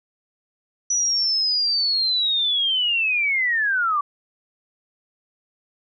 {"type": "linear sweep", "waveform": "sine", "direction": "down", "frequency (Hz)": [5920, 1131], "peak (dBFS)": -18, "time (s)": [0.9, 4.01], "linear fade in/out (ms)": 5, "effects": []}